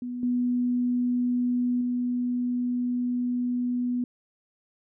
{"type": "tone with level steps", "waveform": "sine", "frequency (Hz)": 245.9, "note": "B3", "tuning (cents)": -7, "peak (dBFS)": [-30, -22, -24], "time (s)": [0.02, 4.04], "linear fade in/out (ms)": 2, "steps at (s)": [0.23, 1.81], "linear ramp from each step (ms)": 2, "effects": []}